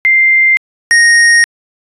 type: tone pair in turn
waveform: sine / square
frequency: 2093 / 1864.7 Hz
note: C7 / A#6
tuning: 0 / 0 cents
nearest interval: major second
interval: 200 cents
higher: first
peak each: -5 dBFS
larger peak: neither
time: 0.05-0.57 / 0.91-1.44 s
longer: second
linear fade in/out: 0 ms
effects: resampled to 24000 Hz